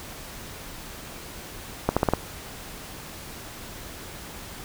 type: accelerating click train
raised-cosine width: 1 ms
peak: -5 dBFS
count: 5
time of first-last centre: 1.89-2.136 s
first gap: 76 ms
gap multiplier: 0.86
effects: pink hiss -40 dBFS RMS until 4.64 s